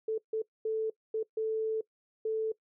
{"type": "tone bursts at uneven times", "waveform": "sine", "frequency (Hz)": 440.1, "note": "A4", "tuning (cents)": 0, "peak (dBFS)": -28, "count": 6, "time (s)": [[0.08, 0.18], [0.33, 0.42], [0.65, 0.9], [1.14, 1.23], [1.37, 1.81], [2.25, 2.52]], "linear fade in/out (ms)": 5, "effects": ["noise-tail reverb RT60 0.1 s tail -21 dB re dry"]}